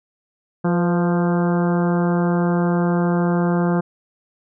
harmonic tone with a mistuned harmonic, 174.61 Hz, F3, in tune, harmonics 1 / 2 / 3 / 4 / 5 / 6 / 7 / 8 / 9, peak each -17 / -23 / -27 / -29 / -31 / -33 / -34 / -35 / -36 dBFS, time 0.64-3.81 s, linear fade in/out 10 ms, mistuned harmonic 3, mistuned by -42 cents, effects none

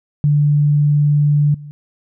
sine tone with level steps, 146.83 Hz, D3, in tune, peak -10 / -30 dBFS, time 0.24-1.71 s, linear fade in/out 0 ms, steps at 1.54 s, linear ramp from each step 5 ms, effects none

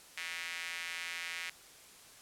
square tone with high-pass filter, 85.7 Hz, F2, 32 cents flat, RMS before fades -41 dBFS, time 0.17-1.5 s, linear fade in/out 5 ms, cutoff 2100 Hz, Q 2.6, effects white hiss -56 dBFS RMS until 2.21 s + low-pass 11000 Hz 12 dB/octave

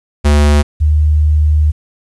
square / sine tone pair in turn, 73.42 / 75.97 Hz, D2 / D#2, 0 / -41 cents, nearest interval minor second, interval 59 cents, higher second, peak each -7 dBFS, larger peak neither, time 0.24-0.63 / 0.8-1.72 s, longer second, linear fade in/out 20 ms, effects resampled to 24000 Hz + 8-bit

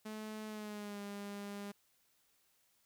sawtooth tone with pitch glide, 215.7 to 202.4 Hz, A3 to G#3, -34 to -44 cents, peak -39 dBFS, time 0.05-1.72 s, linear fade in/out 10 ms, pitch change -110 cents, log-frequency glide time 0.47-1.01 s, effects white hiss -74 dBFS RMS until 2.85 s

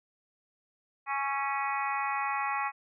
harmonic tone with a mistuned harmonic, 277.2 Hz, C#4, in tune, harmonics 3 / 4 / 5 / 6 / 7 / 8 / 9, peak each -33 / -33 / -39 / -45 / -37 / -42 / -39 dBFS, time 1.06-2.72 s, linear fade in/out 50 ms, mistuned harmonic 5, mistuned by -35 cents, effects none

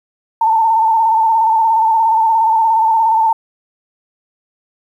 sine tone with vibrato, 894 Hz, A5, 27 cents sharp, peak -9 dBFS, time 0.41-3.33 s, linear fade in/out 5 ms, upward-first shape square, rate 17 Hz, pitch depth 38 cents each way, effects 8-bit

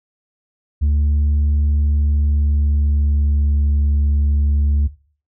sine tone with pitch glide, 73.42 to 72.28 Hz, D2 to D2, 0 to -27 cents, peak -10 dBFS, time 0.81-4.88 s, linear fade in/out 20 ms, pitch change -27 cents, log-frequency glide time 1.84-3.65 s, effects noise-tail reverb RT60 0.4 s tail -17 dB re dry + tanh soft clip ceiling -12 dBFS

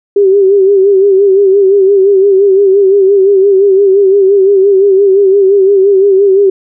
sine tone with vibrato, 392 Hz, G4, in tune, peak -3 dBFS, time 0.16-6.5 s, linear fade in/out 5 ms, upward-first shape sine, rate 5.8 Hz, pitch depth 66 cents each way, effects none

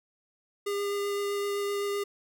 square tone with vibrato, 404.5 Hz, G#4, 46 cents flat, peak -29 dBFS, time 0.66-2.04 s, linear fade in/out 10 ms, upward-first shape triangle, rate 7.8 Hz, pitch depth 11 cents each way, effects none

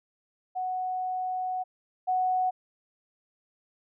sine tone pair in turn, 740 / 740 Hz, F#5 / F#5, 0 / 0 cents, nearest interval unison, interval 0 cents, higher neither, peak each -28 / -23 dBFS, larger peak second, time 0.55-1.64 / 2.07-2.51 s, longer first, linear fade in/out 20 ms, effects none

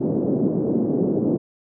pink band-pass noise, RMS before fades -21 dBFS, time 0-1.38 s, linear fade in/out 20 ms, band 170 to 450 Hz, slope 24 dB/octave, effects none

